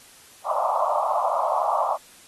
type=band-pass noise; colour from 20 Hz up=pink; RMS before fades=-23 dBFS; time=0.44-1.98 s; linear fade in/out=50 ms; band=580 to 1200 Hz; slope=96 dB/octave; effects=white hiss -50 dBFS RMS until 2.27 s + AAC 32 kbps